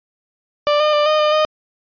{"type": "tone with pitch steps", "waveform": "30% pulse", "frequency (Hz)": [589, 606, 593, 614, 605, 616], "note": ["D5", "D#5", "D5", "D#5", "D#5", "D#5"], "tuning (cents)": [5, -46, 17, -23, -49, -17], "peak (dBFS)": -10, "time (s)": [0.67, 1.45], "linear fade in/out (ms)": 0, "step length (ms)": 130, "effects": ["resampled to 11025 Hz"]}